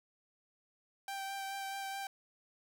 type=tone with vibrato; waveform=sawtooth; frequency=783 Hz; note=G5; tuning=2 cents flat; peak=-35 dBFS; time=1.08-2.07 s; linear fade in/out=2 ms; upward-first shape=sine; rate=4.7 Hz; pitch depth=13 cents each way; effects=none